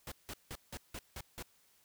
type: noise bursts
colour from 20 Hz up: pink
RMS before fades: -44 dBFS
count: 7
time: 0.07-1.426 s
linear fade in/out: 2 ms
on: 48 ms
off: 170 ms
effects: white hiss -69 dBFS RMS until 1.84 s